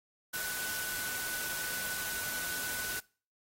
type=tone in noise; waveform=sine; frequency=1491 Hz; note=F#6; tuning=13 cents sharp; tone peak=-38 dBFS; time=0.33-3 s; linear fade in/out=10 ms; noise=white; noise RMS=-38 dBFS; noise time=0.33-3 s; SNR=-3 dB; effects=noise-tail reverb RT60 0.4 s tail -23 dB re dry + AAC 48 kbps